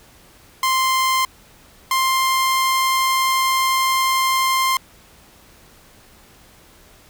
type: tone pair in turn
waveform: sawtooth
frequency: 1046.5 / 1051.9 Hz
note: C6 / C6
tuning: 0 / +9 cents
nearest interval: unison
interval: 9 cents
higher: second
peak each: -12 dBFS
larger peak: neither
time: 0.63-1.25 / 1.91-4.77 s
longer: second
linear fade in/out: 2 ms
effects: pink hiss -49 dBFS RMS until 7.09 s